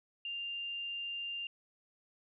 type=tone; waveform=sine; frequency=2794 Hz; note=F7; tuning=in tune; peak=-37 dBFS; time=0.25-1.47 s; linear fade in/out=2 ms; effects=none